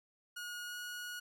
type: tone with pitch glide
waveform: sawtooth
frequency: 1443 to 1452.2 Hz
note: F#6 to F#6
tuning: -44 to -33 cents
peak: -38 dBFS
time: 0.36-1.2 s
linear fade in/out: 10 ms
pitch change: +11 cents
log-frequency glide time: 0.65-0.76 s
effects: none